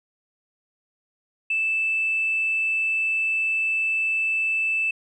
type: tone with tanh clipping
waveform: triangle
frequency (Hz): 2637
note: E7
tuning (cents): 0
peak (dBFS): -20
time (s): 1.5-4.91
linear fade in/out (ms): 5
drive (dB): 1
effects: resampled to 22050 Hz